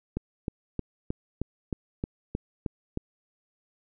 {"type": "click train", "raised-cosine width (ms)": 3, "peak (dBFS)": -16, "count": 10, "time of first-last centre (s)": [0.17, 2.974], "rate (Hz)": 3.21, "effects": []}